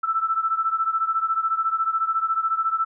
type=beating tone pair; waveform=sine; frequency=1319 / 1333 Hz; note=E6 / E6; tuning=+1 / +19 cents; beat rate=14 Hz; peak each=-22 / -25 dBFS; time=0.03-2.85 s; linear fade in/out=10 ms; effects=none